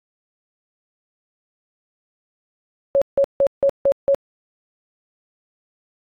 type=tone bursts; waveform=sine; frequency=554.4 Hz; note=C#5; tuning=in tune; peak=-12 dBFS; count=6; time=2.95-4.146 s; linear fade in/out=0 ms; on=66 ms; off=160 ms; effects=AAC 64 kbps